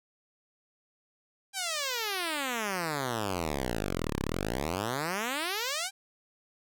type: exponential two-way sweep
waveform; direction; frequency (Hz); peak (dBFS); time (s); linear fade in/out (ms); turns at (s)
5% pulse; down then up; 805 to 32.7 to 805; -19; 1.53-5.91; 50; 4.2
effects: none